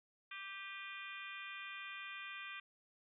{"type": "harmonic tone with a mistuned harmonic", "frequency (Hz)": 392.1, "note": "G4", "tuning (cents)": 0, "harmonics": [3, 4, 5, 6, 7, 8, 9], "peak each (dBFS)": [-53, -52, -53, -50, -57, -56, -58], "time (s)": [0.31, 2.6], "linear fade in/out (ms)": 5, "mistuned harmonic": 6, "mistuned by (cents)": 52, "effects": []}